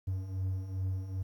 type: beating tone pair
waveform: triangle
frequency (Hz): 92.5 / 95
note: F#2 / F#2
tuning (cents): 0 / +46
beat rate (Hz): 2.5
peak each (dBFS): -37 / -31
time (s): 0.07-1.23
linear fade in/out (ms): 10
effects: 11-bit